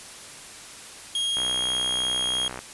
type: tone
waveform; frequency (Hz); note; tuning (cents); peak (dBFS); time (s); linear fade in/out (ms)
45% pulse; 3262; G#7; -32; -23; 1.15-2.48; 2
type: click train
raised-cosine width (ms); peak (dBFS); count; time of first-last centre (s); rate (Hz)
0.5; -19; 78; 1.37-2.59; 63.1
effects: white hiss -42 dBFS RMS until 2.73 s + resampled to 24000 Hz